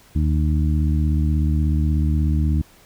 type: harmonic tone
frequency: 76.4 Hz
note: D#2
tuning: 31 cents flat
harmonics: 1 / 2 / 3 / 4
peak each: -17 / -23 / -27 / -29 dBFS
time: 0.15-2.62 s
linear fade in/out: 10 ms
effects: pink hiss -51 dBFS RMS until 2.85 s